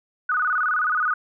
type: tone with vibrato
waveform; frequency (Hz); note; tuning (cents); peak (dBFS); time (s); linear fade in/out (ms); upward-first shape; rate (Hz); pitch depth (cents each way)
sine; 1354; E6; +46; -19; 0.29-1.14; 5; square; 19; 150
effects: none